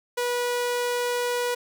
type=tone; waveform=sawtooth; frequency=487.1 Hz; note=B4; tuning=24 cents flat; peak=-20 dBFS; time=0.17-1.55 s; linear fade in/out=10 ms; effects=none